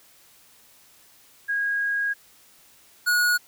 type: tone pair in turn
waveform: sine / square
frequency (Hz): 1639 / 1452.9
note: G#6 / F#6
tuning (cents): -23 / -32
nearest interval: major second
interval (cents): 209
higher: first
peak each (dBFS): -22 / -19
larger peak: second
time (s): 1.48-2.14 / 3.06-3.38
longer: first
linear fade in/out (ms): 20
effects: white hiss -55 dBFS RMS until 3.47 s